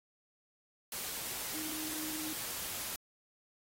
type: tone in noise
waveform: sine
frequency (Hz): 311.1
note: D#4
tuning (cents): 0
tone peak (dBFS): -43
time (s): 1.54-2.33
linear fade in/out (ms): 2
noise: white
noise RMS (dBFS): -40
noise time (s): 0.92-2.96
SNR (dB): -6
effects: AAC 48 kbps